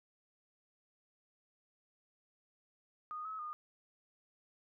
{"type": "tone with pitch steps", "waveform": "sine", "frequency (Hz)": [1234, 1287, 1223], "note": ["D#6", "E6", "D#6"], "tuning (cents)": [-15, -42, -30], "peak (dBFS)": -40, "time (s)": [3.11, 3.53], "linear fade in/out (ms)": 0, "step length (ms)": 140, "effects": []}